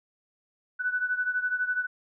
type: beating tone pair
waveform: sine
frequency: 1487 / 1499 Hz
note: F#6 / F#6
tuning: +8 / +22 cents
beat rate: 12 Hz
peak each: -27 / -31 dBFS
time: 0.79-1.87 s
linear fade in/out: 20 ms
effects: none

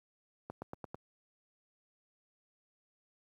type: accelerating click train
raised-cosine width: 1 ms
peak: -27 dBFS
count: 5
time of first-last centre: 0.5-0.945 s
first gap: 120 ms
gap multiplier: 0.95
effects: high-pass 80 Hz 12 dB/octave + 11-bit

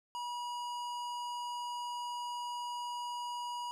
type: tone with hard clipping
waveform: sine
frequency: 966 Hz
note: B5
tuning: 39 cents flat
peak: -39 dBFS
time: 0.15-3.71 s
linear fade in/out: 0 ms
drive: 15 dB
effects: none

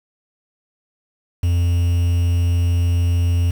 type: tone with quantisation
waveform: triangle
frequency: 86.7 Hz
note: F2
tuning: 12 cents flat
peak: -12 dBFS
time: 1.43-3.51 s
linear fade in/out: 5 ms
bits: 6
effects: none

